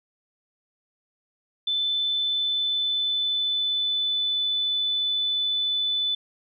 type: tone with pitch glide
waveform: sine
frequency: 3519 to 3497 Hz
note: A7 to A7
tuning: 0 to -11 cents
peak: -22 dBFS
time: 1.67-6.15 s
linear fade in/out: 5 ms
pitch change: -11 cents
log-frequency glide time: 2.1-4.35 s
effects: none